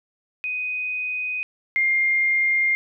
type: tone pair in turn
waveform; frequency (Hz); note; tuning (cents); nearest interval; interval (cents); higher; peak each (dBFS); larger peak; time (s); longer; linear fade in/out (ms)
sine; 2498 / 2115; D#7 / C7; +6 / +18; minor third; 288; first; -24 / -17; second; 0.44-1.43 / 1.76-2.75; neither; 0
effects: none